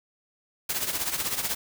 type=noise with tremolo; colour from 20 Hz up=white; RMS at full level=-26 dBFS; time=0.69-1.55 s; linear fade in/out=5 ms; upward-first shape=triangle; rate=16 Hz; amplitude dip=75%; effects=none